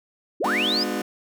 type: linear sweep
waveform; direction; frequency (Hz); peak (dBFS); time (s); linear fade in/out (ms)
sine; up; 243.9 to 5200; -21; 0.4-0.84; 10
type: chord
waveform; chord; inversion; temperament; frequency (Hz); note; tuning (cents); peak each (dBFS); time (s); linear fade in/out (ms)
30% pulse; G# diminished seventh; none; just; 207.7 / 249.2 / 299 / 358.8; G#3 / B3 / D4 / F4; 0 / +16 / +31 / +47; -28; 0.44-1.02; 5
effects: none